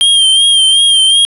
square tone with vibrato, 3188 Hz, G7, 28 cents sharp, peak -6 dBFS, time 0.01-1.25 s, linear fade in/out 0 ms, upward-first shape sine, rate 2.7 Hz, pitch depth 43 cents each way, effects resampled to 32000 Hz + 7-bit

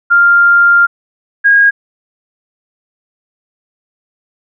sine tone pair in turn, 1396.9 / 1634.4 Hz, F6 / G#6, 0 / -28 cents, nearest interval minor third, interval 272 cents, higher second, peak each -4 dBFS, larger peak neither, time 0.1-0.87 / 1.44-1.71 s, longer first, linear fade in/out 20 ms, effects none

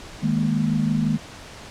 sine chord, D# suspended fourth, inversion none, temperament just, 155.56 / 207.4 / 233.3 Hz, D#3 / G#3 / A#3, 0 / -2 / +2 cents, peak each -23 dBFS, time 0.22-1.18 s, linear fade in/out 20 ms, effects pink hiss -40 dBFS RMS until 1.7 s + low-pass 7000 Hz 12 dB/octave

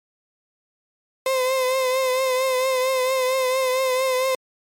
35% pulse tone with vibrato, 518 Hz, C5, 17 cents flat, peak -17 dBFS, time 1.26-4.35 s, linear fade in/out 2 ms, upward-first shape triangle, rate 4.4 Hz, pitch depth 48 cents each way, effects MP3 64 kbps

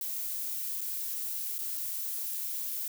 violet noise with dropouts, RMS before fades -35 dBFS, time 0.01-2.88 s, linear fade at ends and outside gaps 2 ms, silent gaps 0.808-0.813 / 1.583-1.588 s, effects none

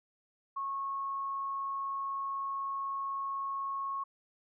sine tone, 1096 Hz, C#6, 20 cents flat, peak -33 dBFS, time 0.56-4.04 s, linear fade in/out 10 ms, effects none

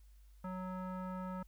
square tone with low-pass filter, 185 Hz, F#3, in tune, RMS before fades -42 dBFS, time 0.44-1.43 s, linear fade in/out 5 ms, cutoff 1200 Hz, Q 3.1, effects added 50 Hz sine -57 dBFS peak until 1.47 s + white hiss -75 dBFS RMS until 1.47 s

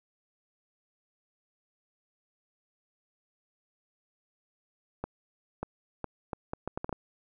accelerating click train, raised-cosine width 1 ms, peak -19 dBFS, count 10, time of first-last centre 5.04-6.927 s, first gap 590 ms, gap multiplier 0.7, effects none

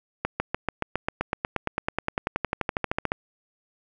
accelerating click train, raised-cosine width 0.5 ms, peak -9 dBFS, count 29, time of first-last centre 0.25-3.119 s, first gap 150 ms, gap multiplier 0.97, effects none

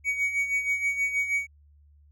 triangle tone with tremolo, 2251 Hz, C#7, 26 cents sharp, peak -20 dBFS, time 0.04-1.47 s, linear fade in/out 50 ms, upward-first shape sine, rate 6.3 Hz, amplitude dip 65%, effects added 73 Hz sine -54 dBFS peak until 2.11 s

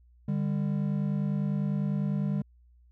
triangle tone pair together, 150 / 200 Hz, D3 / G3, +37 / +35 cents, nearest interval perfect fourth, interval 498 cents, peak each -27 dBFS, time 0.28-2.42 s, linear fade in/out 5 ms, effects added 60 Hz sine -56 dBFS peak until 2.91 s

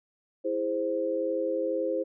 sine chord, E augmented, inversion none, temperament equal with one note detuned, 329.6 / 411.7 / 523.3 Hz, E4 / G#4 / B#4, 0 / -15 / 0 cents, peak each -32 / -33 / -28 dBFS, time 0.44-2.04 s, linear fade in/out 20 ms, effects none

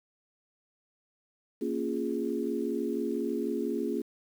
sine chord, Bb minor seventh, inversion none, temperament equal, 233.1 / 277.2 / 349.2 / 415.3 Hz, Bb3 / Db4 / F4 / Ab4, 0 / 0 / 0 / 0 cents, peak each -34 dBFS, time 1.61-4.02 s, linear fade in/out 10 ms, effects 9-bit

